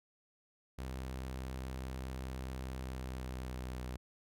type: tone with pitch glide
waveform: sawtooth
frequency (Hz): 64.8 to 62.92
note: C2 to B1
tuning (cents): -16 to +33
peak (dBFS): -36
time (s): 0.78-3.97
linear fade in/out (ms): 10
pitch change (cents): -51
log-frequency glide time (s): 2.69-3.82
effects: none